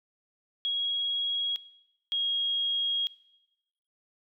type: tone pair in turn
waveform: sine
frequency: 3306 / 3276 Hz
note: G#7 / G#7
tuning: -9 / -24 cents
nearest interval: unison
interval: 15 cents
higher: first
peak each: -26 dBFS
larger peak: neither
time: 0.65-1.56 / 2.12-3.07 s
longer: second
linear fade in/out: 0 ms
effects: noise-tail reverb RT60 0.9 s tail -19 dB re dry